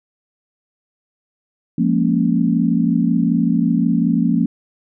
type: chord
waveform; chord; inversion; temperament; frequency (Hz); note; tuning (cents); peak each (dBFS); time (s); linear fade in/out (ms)
sine; Bb minor seventh; second; equal; 174.61 / 207.7 / 233.1 / 277.2; F3 / Ab3 / Bb3 / Db4; 0 / 0 / 0 / 0; -18 / -22 / -17 / -20; 1.78-4.46; 5
effects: none